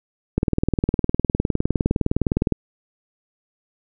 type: click train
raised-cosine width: 3 ms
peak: -5 dBFS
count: 43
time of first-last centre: 0.38-2.523 s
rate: 19.6 Hz
effects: none